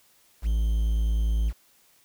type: tone with quantisation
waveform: triangle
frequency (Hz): 54.9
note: A1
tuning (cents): -3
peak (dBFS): -19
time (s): 0.42-1.53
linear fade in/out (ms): 50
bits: 8
effects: white hiss -61 dBFS RMS until 2.04 s